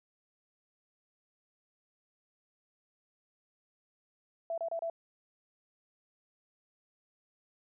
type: tone bursts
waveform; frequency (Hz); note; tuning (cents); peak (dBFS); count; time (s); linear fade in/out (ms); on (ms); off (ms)
sine; 666; E5; +18; -32; 4; 4.5-4.899; 2; 78; 29
effects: none